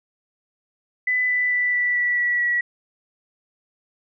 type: tone with pitch steps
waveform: sine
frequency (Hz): 2000 / 1988.5 / 1977 / 1965.6 / 1954.3 / 1943.1 / 1931.9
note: B6 / B6 / B6 / B6 / B6 / B6 / B6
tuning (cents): +21 / +11 / +1 / -9 / -19 / -29 / -39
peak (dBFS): -18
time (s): 1.07-2.61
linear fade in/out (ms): 5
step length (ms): 220
effects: none